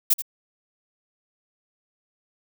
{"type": "noise with echo", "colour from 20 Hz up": "violet", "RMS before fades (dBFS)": -17, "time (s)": [0.1, 0.14], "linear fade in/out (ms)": 10, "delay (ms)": 82, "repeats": 1, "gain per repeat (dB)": -12, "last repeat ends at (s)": 0.222, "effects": []}